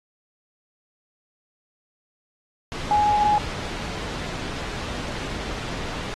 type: tone in noise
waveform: sine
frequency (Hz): 836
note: G#5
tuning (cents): +11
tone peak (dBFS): -16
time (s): 2.91-3.38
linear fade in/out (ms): 0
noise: pink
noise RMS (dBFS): -31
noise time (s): 2.72-6.14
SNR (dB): +12
effects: low-pass 5000 Hz 12 dB/octave + AAC 32 kbps